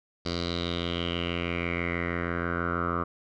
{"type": "tone with low-pass filter sweep", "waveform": "10% pulse", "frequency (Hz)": 86.2, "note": "F2", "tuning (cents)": -22, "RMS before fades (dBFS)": -30, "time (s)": [0.25, 3.04], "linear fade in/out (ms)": 10, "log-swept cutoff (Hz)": [4600, 1200], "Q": 5.9, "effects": []}